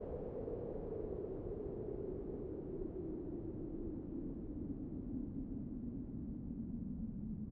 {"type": "noise with low-pass filter sweep", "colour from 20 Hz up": "pink", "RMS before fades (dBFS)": -44, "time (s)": [0, 7.51], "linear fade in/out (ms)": 20, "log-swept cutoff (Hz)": [490, 210], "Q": 5, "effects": []}